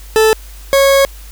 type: tone pair in turn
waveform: 40% pulse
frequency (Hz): 438.4 / 549.6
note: A4 / C#5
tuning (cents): -6 / -15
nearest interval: major third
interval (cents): 391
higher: second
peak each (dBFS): -6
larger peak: neither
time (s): 0.16-0.33 / 0.73-1.05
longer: second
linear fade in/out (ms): 0
effects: added 50 Hz sine -31 dBFS peak until 1.31 s + white hiss -40 dBFS RMS until 1.31 s